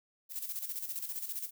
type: noise with tremolo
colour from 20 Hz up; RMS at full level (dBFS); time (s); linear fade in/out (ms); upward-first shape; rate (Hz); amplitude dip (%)
violet; -37; 0.29-1.51; 50; square; 15; 60
effects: none